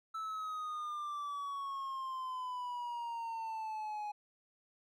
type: exponential sweep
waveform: triangle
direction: down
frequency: 1318.5 to 830.6 Hz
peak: -36 dBFS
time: 0.14-4.12 s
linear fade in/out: 10 ms
effects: none